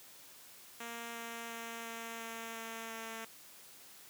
5% pulse tone with pitch steps, 233.1 / 231.8 / 230.4 / 229.1 / 227.8 / 226.5 / 225.2 Hz, A#3 / A#3 / A#3 / A#3 / A#3 / A#3 / A3, 0 / -10 / -20 / -30 / -40 / -50 / +40 cents, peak -31 dBFS, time 0.8-3.25 s, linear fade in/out 5 ms, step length 350 ms, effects white hiss -56 dBFS RMS until 4.09 s + high-pass 100 Hz 12 dB/octave

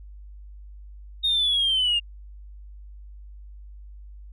sine linear sweep, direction down, 3726 to 2794 Hz, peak -18 dBFS, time 1.23-2 s, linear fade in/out 20 ms, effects tanh soft clip ceiling -16 dBFS + added 50 Hz sine -40 dBFS peak until 4.32 s

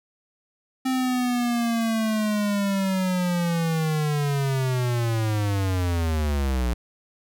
square linear sweep, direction down, 261.6 to 58.27 Hz, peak -22 dBFS, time 0.85-6.74 s, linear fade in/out 10 ms, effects none

